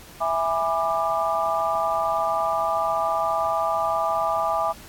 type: chord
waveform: sine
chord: E dominant seventh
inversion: none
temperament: just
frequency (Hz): 659.3 / 824.1 / 988.9 / 1186.7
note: E5 / G#5 / B5 / D6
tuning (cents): 0 / -14 / +2 / +18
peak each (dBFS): -25 / -26 / -30 / -25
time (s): 0.2-4.73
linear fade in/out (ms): 20
effects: pink hiss -45 dBFS RMS until 4.88 s + AAC 64 kbps